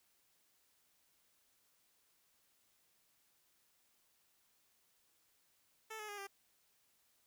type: tone with pitch steps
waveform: 10% pulse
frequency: 440 / 424.8 / 410.1 / 395.9 Hz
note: A4 / G#4 / G#4 / G4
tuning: 0 / +39 / -22 / +17 cents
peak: -37 dBFS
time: 5.9-6.272 s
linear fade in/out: 10 ms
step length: 93 ms
effects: white hiss -75 dBFS RMS until 7.26 s